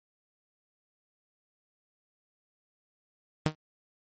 sawtooth tone with exponential decay, 155.2 Hz, D#3, 4 cents flat, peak -16 dBFS, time 3.46-3.55 s, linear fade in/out 0 ms, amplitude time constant 19 ms, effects MP3 32 kbps

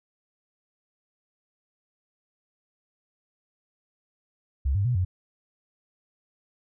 sine tone with pitch steps, 67.8 / 99.4 / 123.4 / 91.4 Hz, C#2 / G2 / B2 / F#2, -38 / +25 / -1 / -21 cents, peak -21 dBFS, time 4.65-5.05 s, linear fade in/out 10 ms, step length 100 ms, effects none

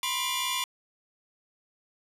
sawtooth tone cluster, 989 / 1053 / 2363 / 2868 / 3465 Hz, B5 / C6 / D7 / F7 / A7, +2 / +11 / +10 / +45 / -27 cents, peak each -32 / -30 / -33 / -32 / -29 dBFS, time 0.03-0.64 s, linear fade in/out 2 ms, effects resampled to 32000 Hz

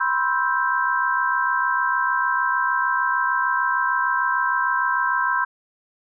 sine chord, C major seventh, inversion third, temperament equal with one note detuned, 987.8 / 1054.4 / 1318.5 / 1568 Hz, B5 / C6 / E6 / G6, 0 / +13 / 0 / 0 cents, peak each -24 / -24 / -28 / -22 dBFS, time 0-5.45 s, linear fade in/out 10 ms, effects none

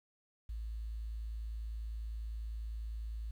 sine tone with quantisation, 55 Hz, A1, in tune, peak -38 dBFS, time 0.49-3.31 s, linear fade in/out 5 ms, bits 11, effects none

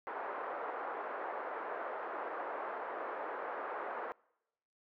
pink band-pass noise, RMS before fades -41 dBFS, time 0.07-4.12 s, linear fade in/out 0 ms, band 450 to 1500 Hz, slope 24 dB/octave, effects noise-tail reverb RT60 0.9 s tail -26 dB re dry

